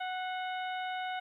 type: harmonic tone with a mistuned harmonic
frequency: 740 Hz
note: F#5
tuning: in tune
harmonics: 1 / 2 / 3 / 4 / 5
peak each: -35 / -41 / -45 / -47 / -49 dBFS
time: 0-1.2 s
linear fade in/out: 10 ms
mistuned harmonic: 3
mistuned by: -35 cents
effects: 12-bit